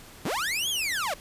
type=linear two-way sweep; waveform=sawtooth; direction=up then down; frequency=97.5 to 3401 to 516 Hz; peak=-23 dBFS; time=0.25-1.14 s; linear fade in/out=5 ms; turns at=0.69 s; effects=pink hiss -48 dBFS RMS until 1.2 s + resampled to 32000 Hz